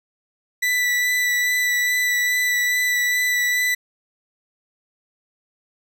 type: tone with vibrato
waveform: 40% pulse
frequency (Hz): 1975.5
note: B6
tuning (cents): 0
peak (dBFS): -17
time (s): 0.62-3.75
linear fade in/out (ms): 10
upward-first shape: sine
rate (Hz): 2.4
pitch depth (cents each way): 13
effects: none